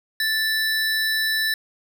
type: tone pair together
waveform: square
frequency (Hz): 1760 / 3951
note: A6 / B7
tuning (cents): 0 / 0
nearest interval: octave + major second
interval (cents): 1400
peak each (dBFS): -22 / -26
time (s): 0.2-1.54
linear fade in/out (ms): 2
effects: none